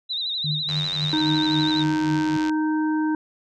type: tone with vibrato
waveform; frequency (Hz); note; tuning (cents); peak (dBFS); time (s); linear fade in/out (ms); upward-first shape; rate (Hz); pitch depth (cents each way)
sine; 3828; A#7; +45; -24; 0.09-1.84; 20; sine; 12; 88
type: tone with tremolo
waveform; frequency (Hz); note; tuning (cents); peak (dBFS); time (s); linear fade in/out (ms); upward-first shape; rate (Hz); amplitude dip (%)
sine; 151.5; D#3; -46; -22; 0.44-2.37; 5; triangle; 3.7; 100
type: click train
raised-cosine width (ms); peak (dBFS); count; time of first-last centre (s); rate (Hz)
0.2; -16; 166; 0.69-2.495; 91.4
type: harmonic tone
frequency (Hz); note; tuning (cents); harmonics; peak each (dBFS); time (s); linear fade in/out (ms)
310; D#4; -6; 1 / 3 / 5; -20 / -30 / -34; 1.13-3.15; 2
effects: none